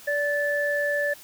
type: tone pair together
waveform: sine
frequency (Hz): 579.6 / 1747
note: D5 / A6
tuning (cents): -23 / -13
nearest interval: octave + perfect fifth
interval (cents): 1910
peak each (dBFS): -25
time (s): 0.07-1.14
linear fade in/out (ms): 10
effects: white hiss -47 dBFS RMS until 1.23 s